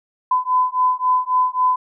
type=beating tone pair; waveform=sine; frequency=1008 / 1011.7 Hz; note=B5 / B5; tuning=+35 / +41 cents; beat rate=3.7 Hz; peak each=-18 dBFS; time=0.31-1.76 s; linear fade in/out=5 ms; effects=none